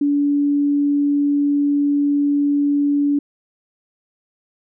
sine tone, 287.2 Hz, D4, 39 cents flat, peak -14 dBFS, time 0.01-3.19 s, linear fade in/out 5 ms, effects none

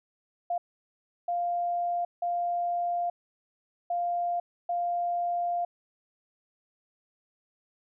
sine tone bursts at uneven times, 698.5 Hz, F5, in tune, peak -26 dBFS, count 5, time 0.5-0.58 / 1.28-2.05 / 2.22-3.1 / 3.9-4.4 / 4.69-5.65 s, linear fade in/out 5 ms, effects none

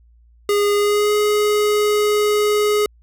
square tone with pitch glide, 410 to 418.6 Hz, G#4 to G#4, -22 to +14 cents, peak -15 dBFS, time 0.49-2.86 s, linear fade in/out 2 ms, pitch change +36 cents, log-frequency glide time 0.75-1.13 s, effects added 58 Hz sine -48 dBFS peak until 3.02 s

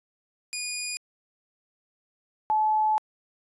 10% pulse / sine tone pair in turn, 2452 / 861.9 Hz, D#7 / A5, -26 / -36 cents, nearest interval octave + tritone, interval 1810 cents, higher first, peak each -20 dBFS, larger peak neither, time 0.53-0.97 / 2.5-2.98 s, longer second, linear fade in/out 0 ms, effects resampled to 22050 Hz

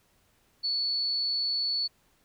sine tone, 4435 Hz, C#8, in tune, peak -26 dBFS, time 0.63-1.88 s, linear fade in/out 20 ms, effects pink hiss -67 dBFS RMS until 2.24 s

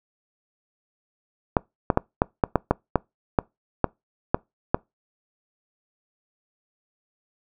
clicks, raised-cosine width 1 ms, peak -3 dBFS, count 12, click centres 1.568 / 1.902 / 1.974 / 2.219 / 2.438 / 2.557 / 2.71 / 2.957 / 3.388 / 3.843 / 4.345 / 4.745 s, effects noise-tail reverb RT60 0.2 s tail -25 dB re dry

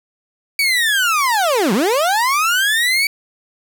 30% pulse linear two-way sweep, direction down then up, 2292 to 172.5 to 2292 Hz, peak -11 dBFS, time 0.59-3.07 s, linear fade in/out 2 ms, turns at 1.73 s, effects none

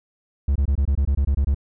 triangle tone bursts, 69.3 Hz, C#2, in tune, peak -14 dBFS, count 11, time 0.48-1.546 s, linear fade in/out 5 ms, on 76 ms, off 23 ms, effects none

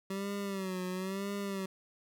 25% pulse tone with vibrato, 191.8 Hz, G3, 37 cents flat, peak -31 dBFS, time 0.1-1.66 s, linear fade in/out 5 ms, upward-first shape sine, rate 1 Hz, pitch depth 85 cents each way, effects none

